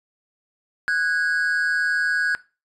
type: tone pair together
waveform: triangle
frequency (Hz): 1483 / 1642.9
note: F#6 / G#6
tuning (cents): +4 / -19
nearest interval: major second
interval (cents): 177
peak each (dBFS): -20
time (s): 0.88-2.35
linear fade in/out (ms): 0
effects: noise-tail reverb RT60 0.3 s tail -19 dB re dry + resampled to 24000 Hz